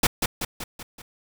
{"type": "noise with echo", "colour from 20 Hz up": "pink", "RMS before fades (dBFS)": -18, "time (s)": [0.03, 0.07], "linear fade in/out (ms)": 5, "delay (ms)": 190, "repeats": 5, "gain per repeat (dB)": -5, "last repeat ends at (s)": 1.02, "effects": []}